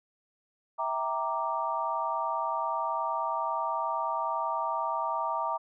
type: chord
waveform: sine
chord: E half-diminished seventh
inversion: none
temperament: equal with one note detuned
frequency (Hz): 653.6 / 784 / 932.3 / 1174.7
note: E5 / G5 / Bb5 / D6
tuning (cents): -15 / 0 / 0 / 0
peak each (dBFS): -35 / -37 / -31 / -33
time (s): 0.78-5.58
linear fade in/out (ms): 20
effects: none

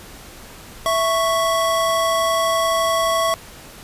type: tone pair together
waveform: square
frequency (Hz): 659.3 / 1109.4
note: E5 / C#6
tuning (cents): 0 / +1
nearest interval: major sixth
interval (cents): 901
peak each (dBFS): -20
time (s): 0.86-3.34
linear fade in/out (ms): 0
effects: pink hiss -40 dBFS RMS until 3.83 s + resampled to 32000 Hz

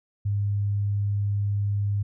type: tone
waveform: sine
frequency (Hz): 101.6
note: G#2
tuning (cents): -38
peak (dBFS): -22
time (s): 0.25-2.03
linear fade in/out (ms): 10
effects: none

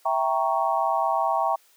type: chord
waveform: sine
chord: E diminished seventh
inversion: none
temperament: equal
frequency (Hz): 659.3 / 784 / 932.3 / 1108.7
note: E5 / G5 / Bb5 / Db6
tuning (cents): 0 / 0 / 0 / 0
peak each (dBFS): -26 / -25 / -26 / -27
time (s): 0.05-1.56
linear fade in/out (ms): 10
effects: white hiss -59 dBFS RMS until 1.76 s + high-pass 400 Hz 12 dB/octave

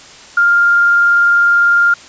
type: tone with vibrato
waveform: sine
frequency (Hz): 1401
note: F6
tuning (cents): +5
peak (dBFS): -7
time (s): 0.37-1.94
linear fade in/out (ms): 5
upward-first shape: triangle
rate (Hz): 20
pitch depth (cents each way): 13
effects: white hiss -37 dBFS RMS until 2.08 s + resampled to 16000 Hz

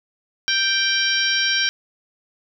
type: harmonic tone with a mistuned harmonic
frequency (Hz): 784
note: G5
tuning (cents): 0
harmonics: 2 / 3 / 4 / 5 / 6 / 7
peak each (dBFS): -22 / -26 / -24 / -27 / -28 / -23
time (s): 0.48-1.69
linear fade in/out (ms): 0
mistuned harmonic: 7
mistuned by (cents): +33
effects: none

